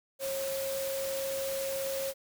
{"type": "tone in noise", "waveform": "sine", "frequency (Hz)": 542, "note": "C#5", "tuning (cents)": -39, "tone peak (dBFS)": -32, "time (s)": [0.19, 2.14], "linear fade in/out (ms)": 50, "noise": "white", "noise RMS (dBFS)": -39, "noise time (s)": [0.19, 2.14], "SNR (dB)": 4, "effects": []}